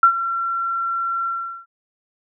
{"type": "tone with ADSR envelope", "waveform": "sine", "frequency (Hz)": 1361, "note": "F6", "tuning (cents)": -45, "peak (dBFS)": -6, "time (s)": [0.03, 1.66], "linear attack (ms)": 3, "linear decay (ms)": 85, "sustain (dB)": -14, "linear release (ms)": 400, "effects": []}